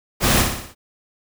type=noise with echo; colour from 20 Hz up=pink; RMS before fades=-17 dBFS; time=0.2-0.45 s; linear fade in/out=50 ms; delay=60 ms; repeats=5; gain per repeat=-5 dB; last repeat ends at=0.75 s; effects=none